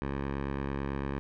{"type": "tone with low-pass filter", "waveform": "10% pulse", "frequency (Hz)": 69, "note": "C#2", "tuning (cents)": -7, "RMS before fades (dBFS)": -34, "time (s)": [0.02, 1.19], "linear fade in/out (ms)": 0, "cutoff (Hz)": 1900, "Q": 1, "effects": []}